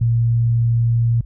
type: tone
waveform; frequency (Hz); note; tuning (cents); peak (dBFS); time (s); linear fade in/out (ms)
sine; 116.54; A#2; 0; -13; 0.01-1.21; 5
effects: added 50 Hz sine -33 dBFS peak until 1.25 s